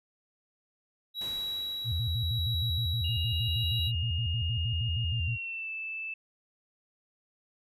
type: tone with tremolo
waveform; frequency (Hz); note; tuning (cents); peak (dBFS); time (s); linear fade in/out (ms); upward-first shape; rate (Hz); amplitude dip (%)
triangle; 3884; B7; -30; -30; 1.14-3.92; 50; sine; 0.84; 30
type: noise with exponential decay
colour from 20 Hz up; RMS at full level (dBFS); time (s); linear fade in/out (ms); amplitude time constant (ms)
pink; -45; 1.21-3.1; 2; 410
type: tone with vibrato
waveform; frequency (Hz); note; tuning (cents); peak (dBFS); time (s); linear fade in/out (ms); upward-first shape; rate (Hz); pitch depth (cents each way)
sine; 98; G2; 0; -28; 1.84-5.38; 50; square; 6.4; 290
type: tone with pitch glide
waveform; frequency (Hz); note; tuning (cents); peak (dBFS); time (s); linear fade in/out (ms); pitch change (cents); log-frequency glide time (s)
sine; 2842 to 2636; F7 to E7; +30 to -1; -34; 3.04-6.14; 5; -131; 5.07-5.7
effects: resampled to 32000 Hz